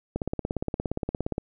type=click train; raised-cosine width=2 ms; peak=-14 dBFS; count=22; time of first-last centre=0.16-1.381 s; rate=17.2 Hz; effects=none